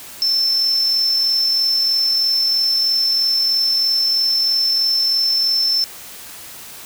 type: tone with amplitude modulation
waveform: sine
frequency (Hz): 5320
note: E8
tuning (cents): +15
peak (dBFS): -11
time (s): 0.22-5.84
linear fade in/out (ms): 0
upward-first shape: sine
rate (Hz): 43.1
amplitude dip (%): 35
effects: tanh soft clip ceiling -11 dBFS + white hiss -36 dBFS RMS until 6.85 s